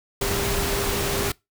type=tone in noise; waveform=sine; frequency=400 Hz; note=G4; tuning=35 cents sharp; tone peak=-29 dBFS; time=0.21-1.32 s; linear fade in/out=5 ms; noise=pink; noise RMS=-25 dBFS; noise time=0.21-1.32 s; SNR=-7 dB; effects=noise-tail reverb RT60 0.2 s tail -23 dB re dry